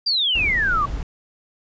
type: exponential sweep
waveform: sine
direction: down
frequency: 4838 to 1108.7 Hz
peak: -17 dBFS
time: 0.06-0.86 s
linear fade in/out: 10 ms
type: noise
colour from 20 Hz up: brown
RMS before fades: -28 dBFS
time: 0.35-1.03 s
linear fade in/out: 2 ms
effects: resampled to 16000 Hz